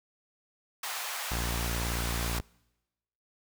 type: high-pass noise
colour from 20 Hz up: pink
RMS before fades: -36 dBFS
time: 0.83-2.39 s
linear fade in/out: 5 ms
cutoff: 730 Hz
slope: 24 dB/octave
type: tone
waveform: sawtooth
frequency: 58.27 Hz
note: A#1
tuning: in tune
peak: -27 dBFS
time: 1.31-2.41 s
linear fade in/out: 5 ms
effects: noise-tail reverb RT60 1.0 s tail -26 dB re dry